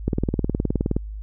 click train, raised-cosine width 3 ms, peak -8 dBFS, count 18, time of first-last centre 0.08-0.965 s, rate 19.2 Hz, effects added 52 Hz sine -30 dBFS peak until 1.22 s

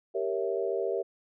sine chord, G diminished seventh, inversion none, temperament equal, 392 / 466.2 / 554.4 / 659.3 Hz, G4 / Bb4 / Db5 / Fb5, 0 / 0 / 0 / 0 cents, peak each -31 / -32 / -35 / -35 dBFS, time 0.14-1.03 s, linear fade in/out 20 ms, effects none

